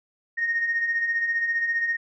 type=beating tone pair; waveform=sine; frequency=1842 / 1857 Hz; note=A#6 / A#6; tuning=-21 / -7 cents; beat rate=15 Hz; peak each=-31 / -22 dBFS; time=0.37-1.97 s; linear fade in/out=20 ms; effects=tanh soft clip ceiling -15 dBFS